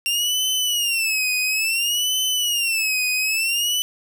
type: tone with vibrato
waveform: sawtooth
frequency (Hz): 2754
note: F7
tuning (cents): -25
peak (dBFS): -16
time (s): 0.06-3.82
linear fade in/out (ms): 0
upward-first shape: sine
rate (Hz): 0.58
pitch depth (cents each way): 170
effects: none